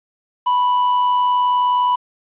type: tone with amplitude modulation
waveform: triangle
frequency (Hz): 987.8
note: B5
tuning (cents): 0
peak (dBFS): -10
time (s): 0.46-1.96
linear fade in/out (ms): 10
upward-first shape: sine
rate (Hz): 99.5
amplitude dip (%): 35
effects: resampled to 8000 Hz + 8-bit